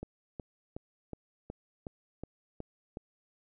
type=click train; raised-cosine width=2 ms; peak=-26 dBFS; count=9; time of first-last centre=0.03-2.971 s; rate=2.72 Hz; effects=none